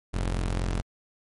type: tone pair together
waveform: sawtooth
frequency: 44.07 / 105.1 Hz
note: F1 / G#2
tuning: +16 / +21 cents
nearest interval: octave + minor third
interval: 1505 cents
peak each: -22 / -31 dBFS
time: 0.13-0.82 s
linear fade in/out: 20 ms
effects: MP3 48 kbps